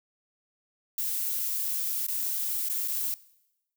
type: noise with dropouts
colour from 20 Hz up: violet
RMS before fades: -30 dBFS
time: 0.98-3.14 s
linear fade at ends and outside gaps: 1 ms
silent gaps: 2.066-2.083 / 2.687-2.698 / 2.877-2.882 s
effects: noise-tail reverb RT60 0.9 s tail -20 dB re dry